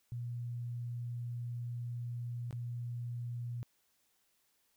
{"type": "tone with dropouts", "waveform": "sine", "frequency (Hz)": 120, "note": "B2", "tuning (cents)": -49, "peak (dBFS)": -37, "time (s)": [0.12, 3.63], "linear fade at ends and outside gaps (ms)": 0, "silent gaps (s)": [2.509, 2.527], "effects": ["white hiss -75 dBFS RMS until 4.76 s"]}